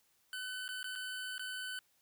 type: tone with dropouts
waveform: 25% pulse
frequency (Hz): 1509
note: F#6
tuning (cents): +34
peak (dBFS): -36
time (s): 0.33-1.79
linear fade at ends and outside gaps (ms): 1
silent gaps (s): 0.68-0.689 / 0.83-0.842 / 0.954-0.958 / 1.381-1.394
effects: white hiss -73 dBFS RMS until 2.01 s